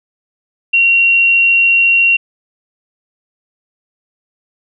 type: tone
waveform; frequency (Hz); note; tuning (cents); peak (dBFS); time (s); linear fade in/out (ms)
sine; 2747; F7; -29; -7; 0.73-2.17; 10
effects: none